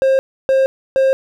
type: tone bursts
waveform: triangle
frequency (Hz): 533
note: C5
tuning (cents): +32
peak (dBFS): -8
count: 3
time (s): 0.02-1.13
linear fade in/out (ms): 0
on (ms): 170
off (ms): 300
effects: none